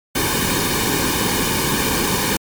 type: noise with comb filter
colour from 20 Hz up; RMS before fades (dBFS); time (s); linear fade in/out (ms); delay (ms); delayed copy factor
pink; -19; 0.15-2.37; 5; 1.5; -0.75
effects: MP3 96 kbps